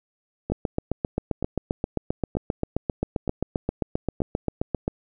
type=two click trains; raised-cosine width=2 ms; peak=-15 / -10 dBFS; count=5 / 34; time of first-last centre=0.5-4.204 / 0.52-4.879 s; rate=1.08 / 7.57 Hz; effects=none